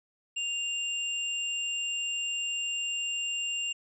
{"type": "tone pair together", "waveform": "sine", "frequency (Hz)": [2794, 7442], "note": ["F7", "A#8"], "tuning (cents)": [0, -4], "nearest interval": "octave + perfect fourth", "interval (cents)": 1696, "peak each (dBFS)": [-30, -38], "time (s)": [0.36, 3.73], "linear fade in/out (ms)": 10, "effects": []}